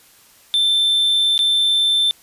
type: tone with dropouts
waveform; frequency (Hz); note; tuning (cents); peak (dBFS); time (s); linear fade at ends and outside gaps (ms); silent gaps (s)
triangle; 3551; A7; +15; -12; 0.54-2.11; 0; 1.378-1.391
effects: white hiss -50 dBFS RMS until 2.22 s + resampled to 32000 Hz